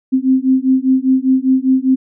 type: beating tone pair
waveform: sine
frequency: 259.1 / 264.1 Hz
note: C4 / C4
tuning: -17 / +16 cents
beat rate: 5 Hz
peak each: -13 dBFS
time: 0.12-1.96 s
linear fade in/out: 20 ms
effects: none